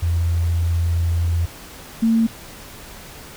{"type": "tone pair in turn", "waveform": "sine", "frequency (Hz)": [84.6, 226.3], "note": ["E2", "A3"], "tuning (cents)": [45, 49], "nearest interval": "octave + perfect fourth", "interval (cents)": 1704, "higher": "second", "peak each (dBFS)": [-16, -13], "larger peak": "second", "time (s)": [[0.02, 1.46], [2.02, 2.27]], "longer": "first", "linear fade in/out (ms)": 10, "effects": ["pink hiss -39 dBFS RMS until 3.36 s"]}